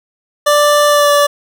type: tone with pitch glide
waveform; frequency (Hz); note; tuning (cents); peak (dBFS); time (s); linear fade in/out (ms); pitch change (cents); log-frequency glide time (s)
25% pulse; 588 to 578.9; D5 to D5; +2 to -25; -4; 0.46-1.27; 10; -27; 0.88-1.11
effects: none